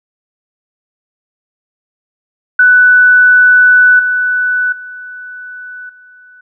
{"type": "tone with level steps", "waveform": "sine", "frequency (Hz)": 1490, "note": "F#6", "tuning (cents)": 12, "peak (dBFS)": [-3, -10, -25, -37], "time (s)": [2.59, 6.41], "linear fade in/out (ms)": 5, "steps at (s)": [3.99, 4.72, 5.89], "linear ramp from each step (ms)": 5, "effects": []}